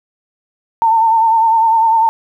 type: tone with vibrato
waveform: sine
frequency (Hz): 900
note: A5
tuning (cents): +39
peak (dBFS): -8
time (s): 0.82-2.09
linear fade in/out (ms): 0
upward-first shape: sine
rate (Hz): 10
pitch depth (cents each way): 44
effects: 8-bit